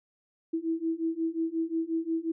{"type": "beating tone pair", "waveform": "sine", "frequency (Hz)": [324.1, 329.7], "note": ["E4", "E4"], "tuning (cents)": [-29, 0], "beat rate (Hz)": 5.6, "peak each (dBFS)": [-31, -30], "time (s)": [0.53, 2.32], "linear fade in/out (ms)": 10, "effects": []}